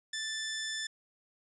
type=tone; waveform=15% pulse; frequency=1760 Hz; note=A6; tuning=in tune; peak=-28 dBFS; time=0.13-0.87 s; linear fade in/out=5 ms; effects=resampled to 22050 Hz